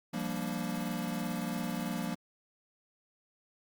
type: chord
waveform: square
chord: G minor seventh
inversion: third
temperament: equal with one note detuned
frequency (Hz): 173.01 / 196 / 233.1 / 293.7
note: F3 / G3 / Bb3 / D4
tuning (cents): -16 / 0 / 0 / 0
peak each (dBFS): -39 / -40 / -38 / -43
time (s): 0.13-2.15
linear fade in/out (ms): 10
type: noise with tremolo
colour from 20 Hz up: blue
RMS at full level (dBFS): -49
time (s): 0.19-2.08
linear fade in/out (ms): 5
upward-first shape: square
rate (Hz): 18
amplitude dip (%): 70
effects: Opus 48 kbps